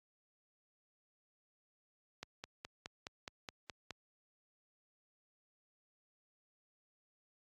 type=click train; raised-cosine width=0.2 ms; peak=-26 dBFS; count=9; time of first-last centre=2.23-3.907 s; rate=4.77 Hz; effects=high-pass 60 Hz 12 dB/octave + AAC 32 kbps